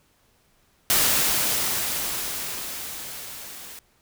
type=noise with level ramp; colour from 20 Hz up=white; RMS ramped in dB=-19 to -41 dBFS; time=0.9-3.79 s; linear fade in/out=0 ms; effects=pink hiss -63 dBFS RMS until 4.01 s